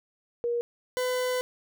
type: tone pair in turn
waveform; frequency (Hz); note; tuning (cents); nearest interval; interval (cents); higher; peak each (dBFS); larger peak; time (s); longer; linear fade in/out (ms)
sine / 40% pulse; 474.9 / 503.1; A#4 / B4; +32 / +32; minor second; 100; second; -25 / -25; neither; 0.44-0.61 / 0.97-1.41; second; 0
effects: none